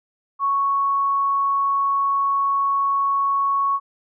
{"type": "tone", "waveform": "sine", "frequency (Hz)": 1108.7, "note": "C#6", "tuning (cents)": 0, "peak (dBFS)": -17, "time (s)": [0.39, 3.8], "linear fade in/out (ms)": 50, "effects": []}